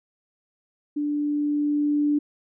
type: tone with level ramp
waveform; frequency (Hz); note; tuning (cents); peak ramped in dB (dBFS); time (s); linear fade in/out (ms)
sine; 293.7; D4; 0; -23 to -18; 0.96-2.19; 10
effects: none